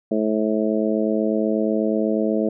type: harmonic tone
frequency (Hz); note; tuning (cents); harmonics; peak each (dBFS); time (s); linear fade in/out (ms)
108.2; A2; -29; 2 / 3 / 4 / 5 / 6; -22 / -24 / -25 / -26 / -27; 0.11-2.49; 5
effects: none